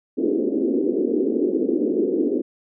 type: band-pass noise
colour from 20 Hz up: white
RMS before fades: -21 dBFS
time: 0.17-2.42 s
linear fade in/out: 20 ms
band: 240 to 430 Hz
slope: 48 dB/octave
effects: none